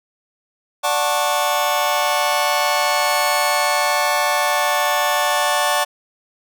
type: chord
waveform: sawtooth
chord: D major seventh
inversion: none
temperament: just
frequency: 587.3 / 734.2 / 881 / 1101.2 Hz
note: D5 / F#5 / A5 / C#6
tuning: 0 / -14 / +2 / -12 cents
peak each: -18 dBFS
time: 0.83-5.85 s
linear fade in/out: 20 ms
effects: none